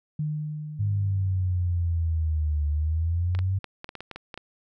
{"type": "tone with exponential decay", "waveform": "sine", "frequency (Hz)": 151.7, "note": "D#3", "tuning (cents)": -44, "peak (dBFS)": -24, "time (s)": [0.19, 2.49], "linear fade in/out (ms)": 5, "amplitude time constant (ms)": 500}
{"type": "exponential two-way sweep", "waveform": "sine", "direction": "down then up", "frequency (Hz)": [103.83, 73.42, 97.2], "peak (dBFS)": -22, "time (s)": [0.79, 3.59], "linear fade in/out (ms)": 10, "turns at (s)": 2.67}
{"type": "clicks", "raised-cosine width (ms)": 0.3, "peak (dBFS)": -21, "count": 11, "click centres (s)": [3.35, 3.39, 3.643, 3.844, 3.891, 3.953, 4.006, 4.113, 4.16, 4.342, 4.376]}
{"effects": []}